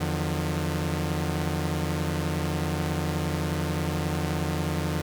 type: tone cluster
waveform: sawtooth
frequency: 83.7 / 150.8 / 178.6 Hz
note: E2 / D3 / F3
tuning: +27 / +46 / +39 cents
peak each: -26 / -25 / -28 dBFS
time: 0-5.02 s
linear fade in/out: 10 ms
effects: none